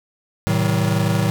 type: chord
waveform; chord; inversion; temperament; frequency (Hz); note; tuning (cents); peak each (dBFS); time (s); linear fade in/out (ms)
square; A diminished seventh; none; just; 110 / 132 / 158.4 / 190.08; A2 / C3 / Eb3 / Gb3; 0 / +16 / +31 / +47; -21 / -27 / -22 / -23; 0.47-1.3; 0
effects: none